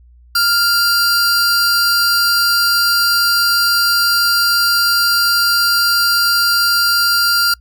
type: tone pair together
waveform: 45% pulse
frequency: 1396.9 / 4727 Hz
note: F6 / D8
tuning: 0 / +10 cents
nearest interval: octave + major sixth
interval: 2110 cents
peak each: -14 dBFS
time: 0.35-7.54 s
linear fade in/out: 5 ms
effects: noise-tail reverb RT60 0.1 s tail -26 dB re dry + added 60 Hz sine -42 dBFS peak until 7.6 s